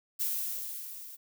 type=noise with level ramp; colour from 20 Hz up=violet; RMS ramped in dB=-30 to -47 dBFS; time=0.19-1.17 s; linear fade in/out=20 ms; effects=none